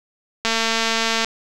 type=click train; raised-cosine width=0.2 ms; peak=-3 dBFS; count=181; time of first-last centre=0.45-1.246 s; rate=226 Hz; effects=none